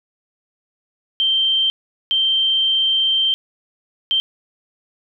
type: tone bursts at uneven times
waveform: sine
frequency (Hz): 3136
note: G7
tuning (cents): 0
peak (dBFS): -14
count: 3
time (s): 1.2-1.7 / 2.11-3.34 / 4.11-4.2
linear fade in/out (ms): 0
effects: none